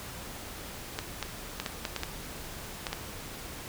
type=clicks; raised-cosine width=0.2 ms; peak=-14 dBFS; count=9; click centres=0.989 / 1.227 / 1.6 / 1.662 / 1.852 / 1.963 / 2.034 / 2.868 / 2.93 s; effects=pink hiss -42 dBFS RMS until 3.68 s